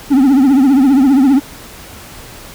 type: tone with vibrato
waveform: triangle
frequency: 270 Hz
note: C#4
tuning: 45 cents flat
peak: -4 dBFS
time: 0.1-1.4 s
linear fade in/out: 20 ms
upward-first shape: triangle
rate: 15 Hz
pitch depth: 150 cents each way
effects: pink hiss -34 dBFS RMS until 2.54 s